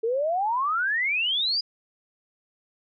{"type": "exponential sweep", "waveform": "sine", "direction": "up", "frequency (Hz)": [436.7, 4978], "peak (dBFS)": -22, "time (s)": [0.03, 1.61], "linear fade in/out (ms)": 10, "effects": []}